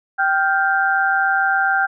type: tone cluster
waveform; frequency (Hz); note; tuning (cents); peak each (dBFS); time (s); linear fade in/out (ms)
sine; 779 / 1402 / 1569; G5 / F6 / G6; -11 / +6 / +1; -19; 0.18-1.87; 20
effects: none